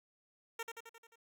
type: tone with echo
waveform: 10% pulse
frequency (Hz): 458.5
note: A#4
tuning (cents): -29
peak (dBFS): -30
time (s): 0.59-0.63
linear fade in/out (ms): 5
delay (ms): 88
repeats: 6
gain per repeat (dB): -4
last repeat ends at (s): 1.158
effects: none